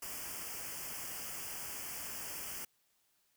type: band-stop noise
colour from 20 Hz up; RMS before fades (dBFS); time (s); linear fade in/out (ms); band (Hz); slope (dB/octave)
white; -43; 0.02-2.65; 5; 3200 to 4700; 96
effects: white hiss -75 dBFS RMS until 3.36 s